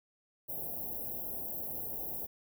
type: band-stop noise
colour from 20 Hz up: white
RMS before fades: -39 dBFS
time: 0.48-2.27 s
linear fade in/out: 20 ms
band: 790 to 12000 Hz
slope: 48 dB/octave
effects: none